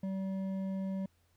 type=tone with hard clipping; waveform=sine; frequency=191.8 Hz; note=G3; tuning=37 cents flat; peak=-35 dBFS; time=0.03-1.06 s; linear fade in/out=5 ms; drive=7 dB; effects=added 86 Hz sine -70 dBFS peak until 1.36 s + pink hiss -74 dBFS RMS until 1.36 s